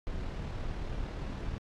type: noise with amplitude modulation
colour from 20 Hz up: brown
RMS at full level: -35 dBFS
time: 0.07-1.58 s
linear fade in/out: 0 ms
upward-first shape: sine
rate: 37.6 Hz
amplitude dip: 30%
effects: low-pass 5000 Hz 12 dB/octave + AAC 64 kbps